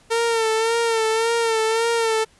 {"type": "tone with vibrato", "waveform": "sawtooth", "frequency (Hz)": 453.2, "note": "A#4", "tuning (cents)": -49, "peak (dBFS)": -14, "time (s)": [0.1, 2.25], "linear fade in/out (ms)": 20, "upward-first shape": "sine", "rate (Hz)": 1.8, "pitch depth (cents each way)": 49, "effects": ["pink hiss -55 dBFS RMS until 2.39 s", "resampled to 24000 Hz"]}